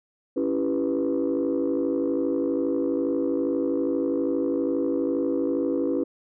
sine chord, C# half-diminished seventh, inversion none, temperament equal, 277.2 / 329.6 / 392 / 493.9 Hz, C#4 / E4 / G4 / B4, 0 / 0 / 0 / 0 cents, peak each -25 / -26 / -29 / -27 dBFS, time 0.36-6.04 s, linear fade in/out 10 ms, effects tanh soft clip ceiling -16 dBFS

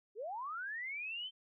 sine linear sweep, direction up, 380.9 to 3136 Hz, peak -39 dBFS, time 0.15-1.31 s, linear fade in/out 50 ms, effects none

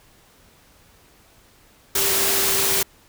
sine tone in noise, 392 Hz, G4, in tune, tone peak -29 dBFS, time 1.95-2.83 s, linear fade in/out 5 ms, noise white, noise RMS -20 dBFS, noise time 1.95-2.83 s, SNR -12 dB, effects pink hiss -54 dBFS RMS until 3.08 s

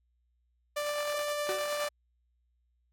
sawtooth tone with tremolo, 589 Hz, D5, 5 cents sharp, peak -26 dBFS, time 0.76-1.89 s, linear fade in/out 10 ms, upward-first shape sine, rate 9.6 Hz, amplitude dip 25%
35% pulse tone with exponential decay, 375.6 Hz, F#4, 26 cents sharp, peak -29 dBFS, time 1.49-1.74 s, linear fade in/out 1 ms, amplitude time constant 53 ms
effects added 60 Hz sine -70 dBFS peak until 2.92 s + AAC 48 kbps

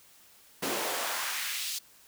pink noise with high-pass filter sweep, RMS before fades -33 dBFS, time 0.62-1.79 s, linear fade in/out 10 ms, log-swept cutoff 270 to 4400 Hz, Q 1.3, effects white hiss -58 dBFS RMS until 2.07 s

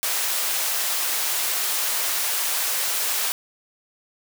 white high-pass noise, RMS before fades -24 dBFS, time 0.03-3.32 s, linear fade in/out 0 ms, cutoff 570 Hz, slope 12 dB/octave, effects none

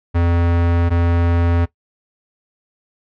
square tone pair in turn, 85.6 / 85.6 Hz, F2 / F2, -34 / -34 cents, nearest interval unison, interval 0 cents, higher neither, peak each -14 / -14 dBFS, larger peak neither, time 0.14-0.9 / 0.9-1.66 s, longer neither, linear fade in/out 20 ms, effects noise-tail reverb RT60 0.1 s tail -17 dB re dry + low-pass 2000 Hz 12 dB/octave

